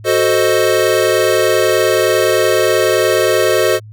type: chord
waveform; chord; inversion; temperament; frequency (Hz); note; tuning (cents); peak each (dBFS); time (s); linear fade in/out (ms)
square; F# diminished seventh; none; equal; 370 / 440 / 523.3 / 622.3; F#4 / A4 / C5 / Eb5; 0 / 0 / 0 / 0; -17; 0.04-3.8; 50
effects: added 107 Hz sine -32 dBFS peak until 3.92 s